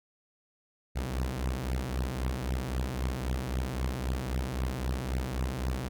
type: beating tone pair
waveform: sawtooth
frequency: 62 / 65.8 Hz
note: B1 / C2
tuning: +7 / +10 cents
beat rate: 3.8 Hz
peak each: -29 dBFS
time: 0.95-5.89 s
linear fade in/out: 20 ms
effects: none